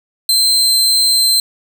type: tone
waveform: sawtooth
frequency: 4114 Hz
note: C8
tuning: 30 cents flat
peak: -7 dBFS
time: 0.29-1.4 s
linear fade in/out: 2 ms
effects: none